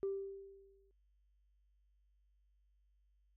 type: tone with exponential decay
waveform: sine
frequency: 392 Hz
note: G4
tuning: in tune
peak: -32 dBFS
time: 0.03-0.91 s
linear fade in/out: 0 ms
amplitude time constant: 190 ms
effects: tanh soft clip ceiling -31 dBFS + added 50 Hz sine -70 dBFS peak until 3.36 s